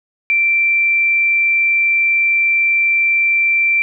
sine tone, 2349 Hz, D7, in tune, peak -11 dBFS, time 0.3-3.82 s, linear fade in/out 0 ms, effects none

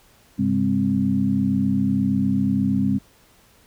sine tone cluster, 100.4 / 133.8 / 202.2 / 262.2 Hz, G2 / C3 / G#3 / C4, +42 / +39 / -46 / +4 cents, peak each -28 / -28 / -20 / -22 dBFS, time 0.38-2.99 s, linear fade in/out 20 ms, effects pink hiss -55 dBFS RMS until 3.66 s

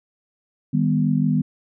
sine chord, Eb augmented, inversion none, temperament equal with one note detuned, 155.56 / 200.1 / 246.9 Hz, Eb3 / G3 / B3, 0 / +36 / 0 cents, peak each -20 / -22 / -21 dBFS, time 0.73-1.42 s, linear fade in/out 10 ms, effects none

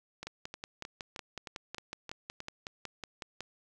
two click trains, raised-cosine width 0.2 ms, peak -22 / -24 dBFS, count 18 / 8, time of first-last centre 0.27-3.407 / 0.23-2.404 s, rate 5.42 / 3.22 Hz, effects none

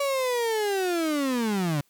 35% pulse linear sweep, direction down, 569 to 138.59 Hz, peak -22 dBFS, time 0-1.81 s, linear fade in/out 5 ms, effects white hiss -66 dBFS RMS until 1.89 s

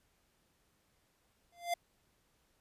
square tone with exponential growth, 693 Hz, F5, 14 cents flat, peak -29 dBFS, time 1.52-1.74 s, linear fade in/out 5 ms, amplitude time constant 47 ms, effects pink hiss -74 dBFS RMS until 2.6 s + resampled to 32000 Hz

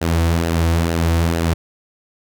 sawtooth tone with flanger, 83.3 Hz, E2, 19 cents sharp, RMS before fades -17 dBFS, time 0.01-1.54 s, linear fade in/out 10 ms, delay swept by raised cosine 0.86 to 5.06 ms, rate 2.2 Hz, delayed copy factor -0.5, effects none

